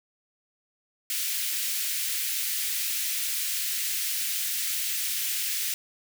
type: high-pass noise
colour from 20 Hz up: white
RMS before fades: -29 dBFS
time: 1.1-5.74 s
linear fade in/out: 2 ms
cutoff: 1900 Hz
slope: 24 dB/octave
effects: none